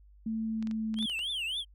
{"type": "tone with pitch glide", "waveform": "sine", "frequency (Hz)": [222, 219.2], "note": ["A3", "A3"], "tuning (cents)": [16, -6], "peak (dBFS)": -30, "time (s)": [0.26, 1.06], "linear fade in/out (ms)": 5, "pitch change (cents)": -22, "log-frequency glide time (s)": [0.43, 0.95]}
{"type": "clicks", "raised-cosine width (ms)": 0.2, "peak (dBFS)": -30, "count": 8, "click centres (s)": [0.626, 0.672, 0.712, 0.942, 0.988, 1.027, 1.098, 1.192]}
{"type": "tone with vibrato", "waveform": "triangle", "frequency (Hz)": 3048, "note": "G7", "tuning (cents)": -49, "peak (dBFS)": -30, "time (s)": [0.96, 1.65], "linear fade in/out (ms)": 50, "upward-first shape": "triangle", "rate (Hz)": 3.6, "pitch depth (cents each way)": 290}
{"effects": ["added 50 Hz sine -54 dBFS peak until 1.74 s"]}